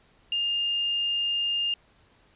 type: tone with quantisation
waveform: sine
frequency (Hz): 2816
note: F7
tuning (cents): +14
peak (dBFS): -24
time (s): 0.32-1.74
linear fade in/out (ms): 2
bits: 9
effects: pink hiss -61 dBFS RMS until 2.35 s + resampled to 8000 Hz